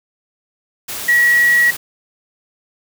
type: tone in noise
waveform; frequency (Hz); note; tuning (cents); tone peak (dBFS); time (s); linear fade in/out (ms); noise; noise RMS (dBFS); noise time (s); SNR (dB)
sine; 1919; A#6; +50; -9; 1.08-1.71; 10; white; -26; 0.88-1.77; +14
effects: none